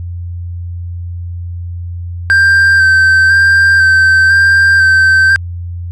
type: tone with vibrato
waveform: triangle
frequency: 1568 Hz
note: G6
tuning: in tune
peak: -3 dBFS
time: 2.3-5.36 s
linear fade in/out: 0 ms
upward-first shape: square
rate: 1 Hz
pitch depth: 18 cents each way
effects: added 87 Hz sine -19 dBFS peak until 5.91 s + resampled to 24000 Hz